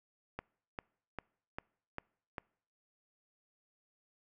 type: click train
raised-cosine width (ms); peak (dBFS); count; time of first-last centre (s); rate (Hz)
0.5; -24; 6; 0.39-2.382; 2.51
effects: noise-tail reverb RT60 0.6 s tail -26 dB re dry